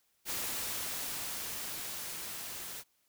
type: noise with level ramp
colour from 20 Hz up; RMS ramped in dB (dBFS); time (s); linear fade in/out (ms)
white; -36 to -43; 0.25-2.84; 50
effects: white hiss -74 dBFS RMS until 3.08 s